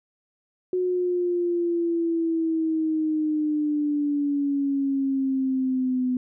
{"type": "exponential sweep", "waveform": "sine", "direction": "down", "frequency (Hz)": [366.6, 251.1], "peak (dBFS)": -21, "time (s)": [0.73, 6.17], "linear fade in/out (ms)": 2, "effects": []}